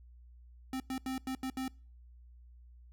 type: tone bursts at uneven times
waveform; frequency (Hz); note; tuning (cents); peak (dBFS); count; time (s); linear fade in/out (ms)
square; 261.6; C4; 0; -35; 6; 0.73-0.8 / 0.9-0.98 / 1.06-1.18 / 1.27-1.35 / 1.43-1.5 / 1.57-1.68; 2
effects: noise-tail reverb RT60 0.4 s tail -25 dB re dry + added 60 Hz sine -53 dBFS peak until 2.92 s